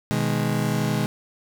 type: chord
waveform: 35% pulse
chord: G# minor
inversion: first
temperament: just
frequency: 124.59 / 155.74 / 207.7 Hz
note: B2 / D#3 / G#3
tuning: +16 / +2 / 0 cents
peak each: -24 dBFS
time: 0.11-1.06 s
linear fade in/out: 0 ms
effects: none